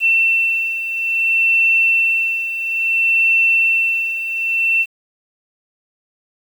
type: beating tone pair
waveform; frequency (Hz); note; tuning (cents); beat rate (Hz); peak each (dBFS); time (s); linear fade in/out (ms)
sine; 2691 / 2691.59; E7 / E7; +35 / +35; 0.59; -14 / -20; 0-4.86; 50
effects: 7-bit